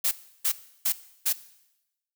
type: noise bursts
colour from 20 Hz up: blue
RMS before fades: -24 dBFS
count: 4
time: 0.04-1.33 s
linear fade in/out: 10 ms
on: 75 ms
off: 330 ms
effects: noise-tail reverb RT60 0.9 s tail -17 dB re dry